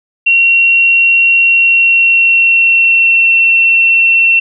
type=tone with pitch glide; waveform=sine; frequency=2738 to 2708 Hz; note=F7 to E7; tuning=-35 to +46 cents; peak=-5 dBFS; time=0.26-4.4 s; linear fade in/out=10 ms; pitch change=-19 cents; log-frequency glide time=1.44-3.32 s; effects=none